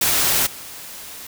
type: noise with level steps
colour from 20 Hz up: white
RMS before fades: -18 / -36 dBFS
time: 0.01-1.27 s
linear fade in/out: 5 ms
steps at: 0.46 s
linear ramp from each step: 10 ms
effects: none